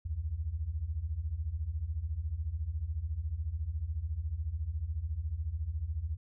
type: beating tone pair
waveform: sine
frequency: 69.3 / 83.3 Hz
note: C#2 / E2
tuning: 0 / +19 cents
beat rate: 14 Hz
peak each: -37 / -34 dBFS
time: 0.05-6.17 s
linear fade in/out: 10 ms
effects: none